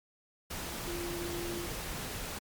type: tone in noise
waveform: sine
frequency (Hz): 345.7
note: F4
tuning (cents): -18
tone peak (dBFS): -37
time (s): 0.87-1.67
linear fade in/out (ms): 10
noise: pink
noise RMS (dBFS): -39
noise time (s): 0.5-2.39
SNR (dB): -1
effects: MP3 96 kbps